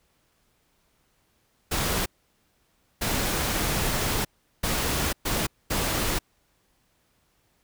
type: noise bursts at uneven times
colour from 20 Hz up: pink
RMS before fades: -26 dBFS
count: 5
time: 1.71-2.06 / 3.01-4.25 / 4.63-5.13 / 5.25-5.47 / 5.7-6.19 s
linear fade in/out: 10 ms
effects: pink hiss -68 dBFS RMS until 7.63 s